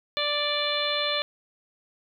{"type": "harmonic tone", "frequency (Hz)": 587.3, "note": "D5", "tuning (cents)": 0, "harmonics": [1, 2, 3, 4, 5, 6, 7], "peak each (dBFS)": [-30, -33, -35, -33, -34, -29, -32], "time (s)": [0.17, 1.22], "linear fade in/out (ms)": 0, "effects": ["10-bit"]}